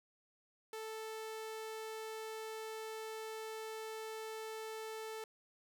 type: tone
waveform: sawtooth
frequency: 440 Hz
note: A4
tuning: in tune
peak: -39 dBFS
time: 0.73-5.24 s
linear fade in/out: 2 ms
effects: none